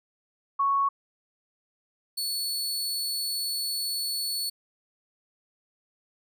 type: tone pair in turn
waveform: sine / sawtooth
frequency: 1108.7 / 4422 Hz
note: C#6 / C#8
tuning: 0 / -5 cents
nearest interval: 2 octaves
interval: 2395 cents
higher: second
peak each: -21 / -25 dBFS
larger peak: first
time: 0.59-0.89 / 2.17-4.5 s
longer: second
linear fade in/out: 10 ms
effects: none